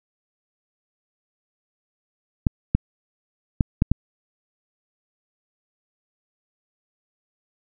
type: clicks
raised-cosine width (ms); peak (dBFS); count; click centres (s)
5; -4; 5; 2.468 / 2.75 / 3.608 / 3.821 / 3.916
effects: none